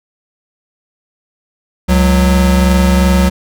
square tone pair together, 68.85 / 183.8 Hz, C#2 / F#3, -11 / -11 cents, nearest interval octave + perfect fourth, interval 1700 cents, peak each -11 dBFS, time 1.88-3.3 s, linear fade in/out 20 ms, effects none

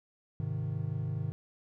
triangle chord, Ab major, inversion none, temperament equal, 103.83 / 130.81 / 155.56 Hz, Ab2 / C3 / Eb3, 0 / 0 / 0 cents, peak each -34 dBFS, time 0.4-1.32 s, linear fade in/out 0 ms, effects none

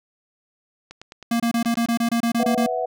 click train, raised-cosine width 0.2 ms, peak -22 dBFS, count 12, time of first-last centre 0.91-2.072 s, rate 9.47 Hz
square tone bursts, 233.1 Hz, A#3, in tune, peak -19 dBFS, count 12, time 1.31-2.664 s, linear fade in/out 5 ms, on 89 ms, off 26 ms
sine chord, B suspended fourth, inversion none, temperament equal, 493.9 / 659.3 / 740 Hz, B4 / E5 / F#5, 0 / 0 / 0 cents, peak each -26 dBFS, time 2.39-2.86 s, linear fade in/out 10 ms
effects none

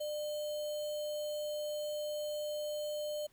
sine tone with sample-and-hold, 599 Hz, D5, 34 cents sharp, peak -35 dBFS, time 0-3.27 s, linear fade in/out 10 ms, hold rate 3675 Hz, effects pink hiss -69 dBFS RMS until 3.32 s

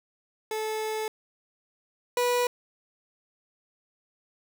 30% pulse tone pair in turn, 434.9 / 489.1 Hz, A4 / B4, -20 / -17 cents, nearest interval major second, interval 203 cents, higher second, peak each -26 / -20 dBFS, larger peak second, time 0.51-1.08 / 2.17-2.47 s, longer first, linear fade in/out 2 ms, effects none

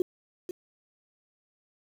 sine tone with echo, 361.5 Hz, F#4, 40 cents flat, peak -21 dBFS, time 0-0.02 s, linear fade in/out 2 ms, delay 490 ms, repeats 1, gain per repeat -11 dB, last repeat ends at 0.51 s, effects 8-bit

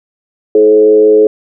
sine tone with frequency modulation, 428.8 Hz, A4, 45 cents flat, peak -3 dBFS, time 0.55-1.27 s, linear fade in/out 2 ms, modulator 106 Hz, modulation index 0.58, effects none

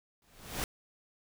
pink noise with exponential growth, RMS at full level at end -31 dBFS, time 0.22-0.64 s, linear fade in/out 1 ms, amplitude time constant 90 ms, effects none

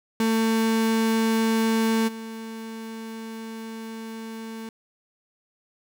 35% pulse tone with level steps, 224 Hz, A3, 31 cents sharp, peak -18 / -32 dBFS, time 0.2-4.69 s, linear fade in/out 2 ms, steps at 2.07 s, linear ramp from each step 20 ms, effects none

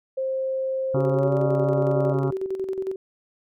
sine tone with pitch glide, 528 to 592.7 Hz, C5 to D5, +16 to +16 cents, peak -23 dBFS, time 0.17-2.13 s, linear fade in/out 10 ms, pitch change +200 cents, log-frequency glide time 1.11-1.42 s
harmonic tone, 138.1 Hz, C#3, 6 cents flat, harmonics 1 / 2 / 3 / 4 / 5 / 6 / 7 / 8 / 9 / 10, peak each -23 / -29 / -33 / -35 / -37 / -39 / -40 / -41 / -42 / -43 dBFS, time 0.94-2.31 s, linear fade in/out 5 ms
sine tone with tremolo, 382 Hz, G4, 45 cents flat, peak -23 dBFS, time 0.96-2.96 s, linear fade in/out 2 ms, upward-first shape square, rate 11 Hz, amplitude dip 55%
effects none

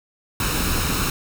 pink noise with comb filter, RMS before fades -22 dBFS, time 0.4-1.1 s, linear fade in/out 2 ms, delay 0.75 ms, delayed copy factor +0.55, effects none

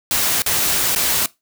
white noise with dropouts, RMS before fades -18 dBFS, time 0.11-1.26 s, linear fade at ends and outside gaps 1 ms, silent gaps 0.42-0.462 / 0.95-0.96 s, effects noise-tail reverb RT60 0.2 s tail -20 dB re dry

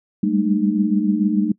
sine tone cluster, 196.5 / 203.4 / 220.7 / 305.4 Hz, G3 / G#3 / A3 / D#4, +4 / -36 / +5 / -32 cents, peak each -21 dBFS, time 0.23-1.52 s, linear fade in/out 5 ms, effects noise-tail reverb RT60 0.1 s tail -23 dB re dry

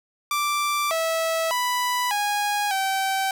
sawtooth tone with pitch steps, 1174 / 652 / 989 / 824 / 772 Hz, D6 / E5 / B5 / G#5 / G5, -1 / -19 / +2 / -14 / -27 cents, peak -18 dBFS, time 0.31-3.31 s, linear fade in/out 2 ms, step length 600 ms, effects none

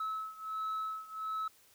sine beating tone pair, 1296 / 1297.4 Hz, E6 / E6, -30 / -28 cents, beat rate 1.4 Hz, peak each -36 / -38 dBFS, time 0-1.48 s, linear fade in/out 5 ms, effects tanh soft clip ceiling -32 dBFS + white hiss -64 dBFS RMS until 1.74 s

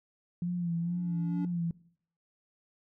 sine tone with vibrato, 172.5 Hz, F3, 21 cents flat, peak -29 dBFS, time 0.42-1.71 s, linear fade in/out 2 ms, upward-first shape sine, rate 2.2 Hz, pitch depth 48 cents each way
triangle tone with exponential growth, 287 Hz, D4, 40 cents flat, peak -29 dBFS, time 0.57-1.45 s, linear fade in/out 2 ms, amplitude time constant 190 ms
effects noise-tail reverb RT60 0.6 s tail -20 dB re dry

